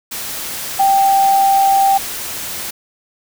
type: tone in noise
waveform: sine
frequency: 784 Hz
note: G5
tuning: in tune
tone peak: -9 dBFS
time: 0.79-1.98 s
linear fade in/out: 10 ms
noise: white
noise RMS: -25 dBFS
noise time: 0.11-2.71 s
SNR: +13 dB
effects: none